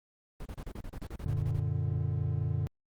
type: noise bursts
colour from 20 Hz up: brown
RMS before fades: -39 dBFS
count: 14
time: 0.4-1.598 s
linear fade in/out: 2 ms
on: 54 ms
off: 34 ms
type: chord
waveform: triangle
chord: Gb augmented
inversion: none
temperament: equal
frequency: 92.5 / 116.54 / 146.83 Hz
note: Gb2 / Bb2 / D3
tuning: 0 / 0 / 0 cents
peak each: -31 dBFS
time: 1.26-2.67 s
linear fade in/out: 0 ms
effects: Opus 24 kbps